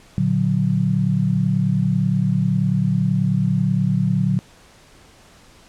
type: chord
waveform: sine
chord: Bb augmented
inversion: none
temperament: equal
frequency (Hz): 116.54 / 146.83 / 185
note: Bb2 / D3 / F#3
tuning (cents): 0 / 0 / 0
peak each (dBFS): -22 / -20 / -19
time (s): 0.18-4.39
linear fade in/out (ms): 0
effects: pink hiss -49 dBFS RMS until 5.68 s + low-pass 9000 Hz 12 dB/octave